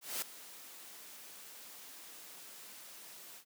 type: noise with ADSR envelope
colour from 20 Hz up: white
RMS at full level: -36 dBFS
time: 0.01-3.45 s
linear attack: 210 ms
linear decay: 4 ms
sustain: -16 dB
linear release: 83 ms
effects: high-pass 200 Hz 12 dB/octave